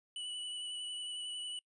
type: tone with vibrato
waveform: square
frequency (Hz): 2960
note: F#7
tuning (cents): 0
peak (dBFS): -40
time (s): 0.16-1.59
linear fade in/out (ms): 2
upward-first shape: sine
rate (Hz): 11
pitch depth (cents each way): 17
effects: noise-tail reverb RT60 0.1 s tail -25 dB re dry + resampled to 24000 Hz